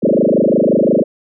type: tone with frequency modulation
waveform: sine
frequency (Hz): 392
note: G4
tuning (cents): 0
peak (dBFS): -9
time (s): 0.02-1.04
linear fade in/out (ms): 20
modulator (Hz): 25.7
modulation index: 7.8
effects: none